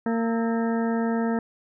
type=harmonic tone with a mistuned harmonic; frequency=229.1 Hz; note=A#3; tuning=30 cents flat; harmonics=1 / 2 / 3 / 4 / 6 / 7 / 8; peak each=-23 / -29 / -33 / -35 / -39 / -40 / -41 dBFS; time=0.06-1.39 s; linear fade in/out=2 ms; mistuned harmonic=6; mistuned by=-86 cents; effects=none